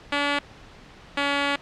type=tone pair in turn; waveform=5% pulse; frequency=286.8 / 283.2 Hz; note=D4 / C#4; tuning=-41 / +37 cents; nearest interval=unison; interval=22 cents; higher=first; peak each=-10 dBFS; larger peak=neither; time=0.12-0.39 / 1.17-1.56 s; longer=second; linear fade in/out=5 ms; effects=pink hiss -47 dBFS RMS until 1.61 s + low-pass 4000 Hz 12 dB/octave